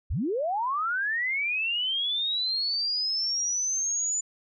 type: linear sweep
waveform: sine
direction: up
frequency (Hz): 40.2 to 7040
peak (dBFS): -25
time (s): 0.1-4.21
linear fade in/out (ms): 10
effects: none